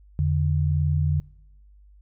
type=tone pair together; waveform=sine; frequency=84.76 / 146.83 Hz; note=E2 / D3; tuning=+49 / 0 cents; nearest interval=minor seventh; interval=951 cents; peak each=-22 dBFS; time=0.19-1.2 s; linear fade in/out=0 ms; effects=noise-tail reverb RT60 0.9 s tail -26 dB re dry + added 50 Hz sine -49 dBFS peak until 2.01 s